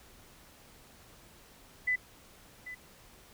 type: tone with echo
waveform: sine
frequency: 2000 Hz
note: B6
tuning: 21 cents sharp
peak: -26 dBFS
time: 1.87-1.96 s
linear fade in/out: 10 ms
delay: 790 ms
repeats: 1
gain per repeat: -14 dB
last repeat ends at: 2.75 s
effects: pink hiss -57 dBFS RMS until 3.33 s